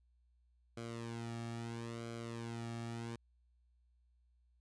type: tone with flanger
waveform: sawtooth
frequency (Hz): 116.3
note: A#2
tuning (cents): -4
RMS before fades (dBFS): -44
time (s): 0.77-3.16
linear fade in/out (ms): 5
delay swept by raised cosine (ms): 1.1 to 2.01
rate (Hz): 0.75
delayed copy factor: -0.75
effects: added 60 Hz sine -69 dBFS peak until 4.6 s + resampled to 22050 Hz